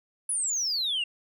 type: exponential sweep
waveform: sine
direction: down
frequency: 10410 to 2729 Hz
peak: -24 dBFS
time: 0.29-1.04 s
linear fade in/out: 5 ms
effects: tanh soft clip ceiling -23 dBFS